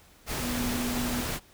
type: tone in noise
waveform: sine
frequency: 244.3 Hz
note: B3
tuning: 19 cents flat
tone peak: -30 dBFS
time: 0.39-1.25 s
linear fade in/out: 50 ms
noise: pink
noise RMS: -32 dBFS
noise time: 0.26-1.4 s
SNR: -1 dB
effects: pink hiss -57 dBFS RMS until 1.53 s